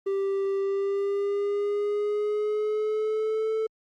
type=tone with pitch glide; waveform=triangle; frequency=392.2 to 440.2 Hz; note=G4 to A4; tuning=+1 to +1 cents; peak=-22 dBFS; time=0.06-3.67 s; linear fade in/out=10 ms; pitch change=+200 cents; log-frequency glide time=0.61-3.51 s; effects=Opus 24 kbps